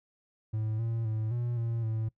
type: tone with pitch steps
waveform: triangle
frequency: 109 / 114.5 / 109.4 / 120.2 / 115.6 / 110.9 Hz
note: A2 / A#2 / A2 / B2 / A#2 / A2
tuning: -16 / -31 / -9 / -46 / -14 / +14 cents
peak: -27 dBFS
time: 0.53-2.09 s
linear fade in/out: 10 ms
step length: 260 ms
effects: noise-tail reverb RT60 0.1 s tail -21 dB re dry